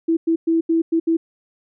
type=tone bursts at uneven times; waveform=sine; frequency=328.7 Hz; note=E4; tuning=5 cents flat; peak=-14 dBFS; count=6; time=0.08-0.17 / 0.27-0.36 / 0.47-0.61 / 0.69-0.82 / 0.92-1 / 1.07-1.17 s; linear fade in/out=10 ms; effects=none